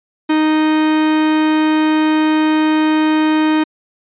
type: tone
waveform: 45% pulse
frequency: 310.5 Hz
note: D#4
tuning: 3 cents flat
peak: -11 dBFS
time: 0.29-3.64 s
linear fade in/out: 10 ms
effects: resampled to 8000 Hz